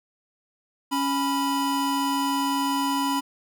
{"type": "tone pair together", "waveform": "square", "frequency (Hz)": [277.2, 987.8], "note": ["C#4", "B5"], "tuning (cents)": [0, 0], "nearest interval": "octave + minor seventh", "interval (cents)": 2200, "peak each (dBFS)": [-26, -26], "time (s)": [0.91, 3.21], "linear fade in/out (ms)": 20, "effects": []}